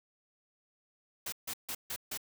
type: noise bursts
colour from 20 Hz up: white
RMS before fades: -38 dBFS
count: 5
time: 1.26-2.175 s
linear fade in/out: 5 ms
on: 63 ms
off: 150 ms
effects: none

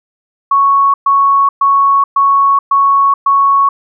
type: tone bursts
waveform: sine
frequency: 1108.7 Hz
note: C#6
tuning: in tune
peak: -6 dBFS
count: 6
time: 0.51-3.69 s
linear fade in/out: 5 ms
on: 430 ms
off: 120 ms
effects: none

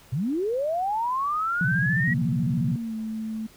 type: linear sweep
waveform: sine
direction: up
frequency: 109.8 to 1935 Hz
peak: -23 dBFS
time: 0.12-2.14 s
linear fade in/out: 10 ms
type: tone with vibrato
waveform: sine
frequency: 150.3 Hz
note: D3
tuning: 40 cents sharp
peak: -22 dBFS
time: 1.61-2.76 s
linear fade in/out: 2 ms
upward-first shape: square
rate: 14 Hz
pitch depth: 260 cents each way
type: tone with pitch glide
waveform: sine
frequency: 233.1 to 220 Hz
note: A#3 to A3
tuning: 0 to 0 cents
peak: -28 dBFS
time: 2.07-3.47 s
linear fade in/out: 10 ms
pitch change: -100 cents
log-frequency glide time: 2.78-2.95 s
effects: pink hiss -53 dBFS RMS until 3.56 s

